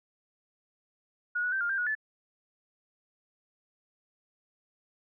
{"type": "tone with pitch steps", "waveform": "sine", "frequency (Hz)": [1449, 1470, 1558, 1407, 1584, 1457, 1738], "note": ["F#6", "F#6", "G6", "F6", "G6", "F#6", "A6"], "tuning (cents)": [-37, -12, -11, 12, 18, -27, -22], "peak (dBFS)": -27, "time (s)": [1.35, 1.952], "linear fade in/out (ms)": 10, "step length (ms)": 86, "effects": []}